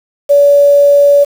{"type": "tone with quantisation", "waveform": "sine", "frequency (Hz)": 571, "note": "D5", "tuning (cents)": -49, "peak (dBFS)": -3, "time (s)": [0.29, 1.25], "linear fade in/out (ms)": 20, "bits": 5, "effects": []}